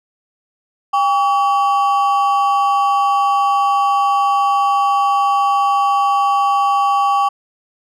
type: ring-modulated tone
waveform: triangle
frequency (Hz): 968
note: B5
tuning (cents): -35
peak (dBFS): -7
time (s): 0.93-7.29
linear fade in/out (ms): 10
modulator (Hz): 167
effects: none